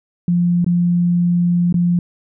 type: tone with dropouts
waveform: sine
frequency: 174.61 Hz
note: F3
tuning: in tune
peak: -12 dBFS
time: 0.28-1.99 s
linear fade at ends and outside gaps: 2 ms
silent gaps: 0.645-0.664 / 1.726-1.742 s
effects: none